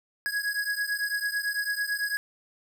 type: beating tone pair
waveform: square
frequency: 1660 / 1669 Hz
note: G#6 / G#6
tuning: -1 / +8 cents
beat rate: 9 Hz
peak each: -30 / -32 dBFS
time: 0.26-2.17 s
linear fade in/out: 0 ms
effects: none